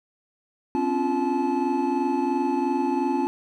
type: tone cluster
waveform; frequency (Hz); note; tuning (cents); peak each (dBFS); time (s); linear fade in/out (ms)
triangle; 259.2 / 282.1 / 347.3 / 864; C4 / C#4 / F4 / A5; -16 / +30 / -10 / -32; -25; 0.75-3.27; 0
effects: none